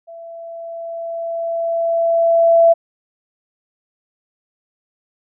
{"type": "tone with level ramp", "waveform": "sine", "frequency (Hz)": 669, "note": "E5", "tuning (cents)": 25, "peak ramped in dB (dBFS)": [-33, -6], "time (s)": [0.07, 2.74], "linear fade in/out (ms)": 20, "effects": []}